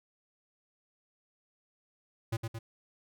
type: tone with echo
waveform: square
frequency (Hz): 113.4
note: A#2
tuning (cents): -47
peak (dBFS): -30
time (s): 2.32-2.37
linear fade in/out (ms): 10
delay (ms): 110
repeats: 2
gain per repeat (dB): -4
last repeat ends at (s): 2.59
effects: none